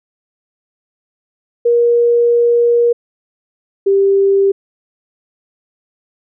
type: tone pair in turn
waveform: sine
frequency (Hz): 474.2 / 393.5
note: A#4 / G4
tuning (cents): +30 / +7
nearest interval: minor third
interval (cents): 323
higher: first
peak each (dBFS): -8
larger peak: neither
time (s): 1.65-2.93 / 3.86-4.52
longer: first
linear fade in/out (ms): 10
effects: none